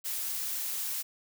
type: noise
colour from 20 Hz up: blue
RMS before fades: -34 dBFS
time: 0.04-1.03 s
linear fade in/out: 20 ms
effects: none